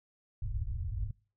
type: low-pass noise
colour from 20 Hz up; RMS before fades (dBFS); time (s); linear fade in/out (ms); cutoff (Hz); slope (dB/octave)
white; -35; 0.42-1.11; 5; 120; 96
effects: noise-tail reverb RT60 0.4 s tail -24 dB re dry